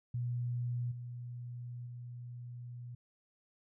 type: tone with level steps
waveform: sine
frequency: 121.5 Hz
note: B2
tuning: 28 cents flat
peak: -33 / -41 / -43 dBFS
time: 0.14-2.95 s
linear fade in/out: 5 ms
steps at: 0.91 / 1.86 s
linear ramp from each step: 10 ms
effects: none